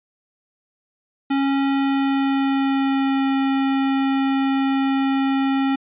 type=tone with pitch glide; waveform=square; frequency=274.5 to 270.7 Hz; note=C#4 to C#4; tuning=-17 to -41 cents; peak=-18 dBFS; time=1.3-5.76 s; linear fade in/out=10 ms; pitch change=-24 cents; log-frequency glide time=1.62-3.29 s; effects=resampled to 8000 Hz